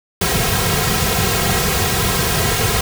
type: noise with comb filter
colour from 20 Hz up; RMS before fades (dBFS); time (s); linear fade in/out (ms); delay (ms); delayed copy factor
pink; -17; 0.21-2.81; 5; 3.4; -0.9
effects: none